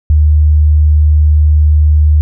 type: tone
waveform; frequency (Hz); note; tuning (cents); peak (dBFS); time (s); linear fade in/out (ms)
sine; 75.7; D#2; -47; -4; 0.1-2.21; 0
effects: none